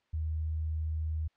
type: tone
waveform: sine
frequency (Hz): 78.7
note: D#2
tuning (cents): +20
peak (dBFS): -30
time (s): 0.13-1.28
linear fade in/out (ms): 10
effects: white hiss -74 dBFS RMS until 1.36 s + low-pass 3000 Hz 12 dB/octave